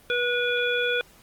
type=harmonic tone; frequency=486.5 Hz; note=B4; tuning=26 cents flat; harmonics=1 / 3 / 5 / 7; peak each=-26 / -26 / -30 / -30 dBFS; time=0.1-1.01 s; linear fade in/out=0 ms; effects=pink hiss -54 dBFS RMS until 1.22 s + Opus 24 kbps